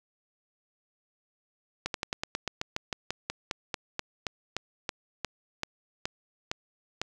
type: slowing click train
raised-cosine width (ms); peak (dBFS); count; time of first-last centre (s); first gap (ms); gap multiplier
0.2; -13; 23; 1.86-7.016; 82; 1.09
effects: none